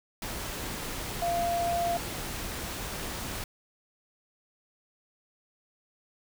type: tone in noise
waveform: sine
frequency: 690 Hz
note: F5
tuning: 21 cents flat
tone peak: -26 dBFS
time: 1.22-1.97 s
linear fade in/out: 2 ms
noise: pink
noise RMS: -36 dBFS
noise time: 0.22-3.44 s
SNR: +7 dB
effects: none